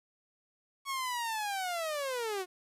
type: linear sweep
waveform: sawtooth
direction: down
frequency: 1113 to 355.1 Hz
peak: -29 dBFS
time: 0.85-2.46 s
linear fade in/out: 50 ms
effects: resampled to 32000 Hz + 11-bit